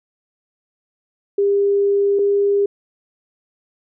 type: tone pair in turn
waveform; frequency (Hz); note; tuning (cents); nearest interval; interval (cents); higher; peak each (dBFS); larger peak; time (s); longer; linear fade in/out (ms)
sine; 401.3 / 402.8; G4 / G4; +41 / +47; unison; 6; second; -13 / -13; neither; 1.38-2.19 / 2.19-2.66; first; 5
effects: none